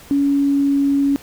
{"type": "tone with pitch glide", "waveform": "sine", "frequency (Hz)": [281.3, 279.5], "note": ["C#4", "C#4"], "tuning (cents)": [26, 14], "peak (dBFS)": -13, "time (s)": [0.11, 1.16], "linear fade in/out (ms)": 0, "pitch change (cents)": -12, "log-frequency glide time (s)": [0.26, 0.88], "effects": ["pink hiss -42 dBFS RMS until 1.22 s"]}